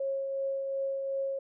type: tone with tremolo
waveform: sine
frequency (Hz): 544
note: C#5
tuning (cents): -33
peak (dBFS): -28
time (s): 0-1.39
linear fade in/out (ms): 5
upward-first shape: triangle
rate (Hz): 2.7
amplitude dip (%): 35
effects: none